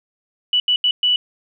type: tone bursts at uneven times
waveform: sine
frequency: 2959 Hz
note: F#7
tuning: 1 cent flat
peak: -13 dBFS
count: 4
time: 0.53-0.6 / 0.68-0.76 / 0.84-0.91 / 1.03-1.16 s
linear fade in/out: 2 ms
effects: none